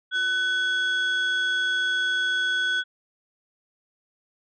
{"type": "tone pair together", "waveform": "sine", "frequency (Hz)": [1500, 3354], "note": ["F#6", "G#7"], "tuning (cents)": [23, 16], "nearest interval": "octave + major second", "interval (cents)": 1393, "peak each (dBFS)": [-21, -26], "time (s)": [0.11, 2.84], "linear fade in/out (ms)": 50, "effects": ["tanh soft clip ceiling -18 dBFS"]}